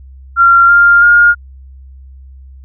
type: tone with pitch steps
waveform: sine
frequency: 1378 / 1398.9 / 1420 Hz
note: F6 / F6 / F6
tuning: -24 / +2 / +28 cents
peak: -3 dBFS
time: 0.36-1.35 s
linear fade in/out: 50 ms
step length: 330 ms
effects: added 66 Hz sine -32 dBFS peak until 2.64 s